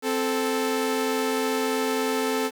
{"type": "tone pair together", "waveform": "sawtooth", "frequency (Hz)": [261, 438.7], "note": ["C4", "A4"], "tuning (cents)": [-4, -5], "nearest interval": "major sixth", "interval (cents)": 899, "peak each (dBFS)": [-23, -21], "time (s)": [0.02, 2.51], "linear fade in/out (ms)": 50, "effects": ["8-bit"]}